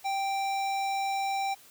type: tone with notch filter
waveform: square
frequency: 784 Hz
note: G5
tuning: in tune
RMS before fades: -30 dBFS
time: 0.04-1.55 s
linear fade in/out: 20 ms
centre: 12000 Hz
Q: 0.72
effects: white hiss -55 dBFS RMS until 1.7 s + high-pass 80 Hz 12 dB/octave